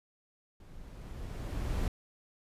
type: noise with level ramp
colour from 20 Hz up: brown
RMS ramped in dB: -52 to -30 dBFS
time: 0.6-1.88 s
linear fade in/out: 2 ms
effects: resampled to 32000 Hz

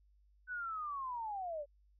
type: linear sweep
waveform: sine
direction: down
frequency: 1514 to 554.4 Hz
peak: -38 dBFS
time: 0.47-1.66 s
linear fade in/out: 50 ms
effects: added 50 Hz sine -65 dBFS peak until 1.99 s

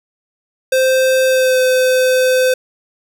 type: tone with pitch glide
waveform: square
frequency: 521 to 512.3 Hz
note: C5 to C5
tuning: -7 to -37 cents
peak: -11 dBFS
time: 0.72-2.54 s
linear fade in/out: 5 ms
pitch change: -30 cents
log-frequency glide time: 1.27-1.59 s
effects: none

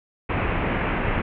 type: low-pass noise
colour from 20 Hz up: pink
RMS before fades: -24 dBFS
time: 0.29-1.22 s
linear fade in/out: 10 ms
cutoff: 2700 Hz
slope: 48 dB/octave
effects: none

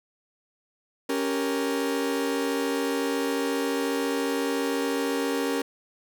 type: chord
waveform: 40% pulse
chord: G diminished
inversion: second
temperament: equal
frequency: 277.2 / 392 / 466.2 Hz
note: Db4 / G4 / Bb4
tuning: 0 / 0 / 0 cents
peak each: -27 / -31 / -28 dBFS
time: 1.09-5.62 s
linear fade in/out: 5 ms
effects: none

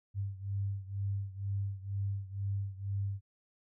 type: beating tone pair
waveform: sine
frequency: 98.4 / 100.5 Hz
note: G2 / G2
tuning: +7 / +44 cents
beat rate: 2.1 Hz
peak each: -35 / -38 dBFS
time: 0.14-3.21 s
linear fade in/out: 50 ms
effects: none

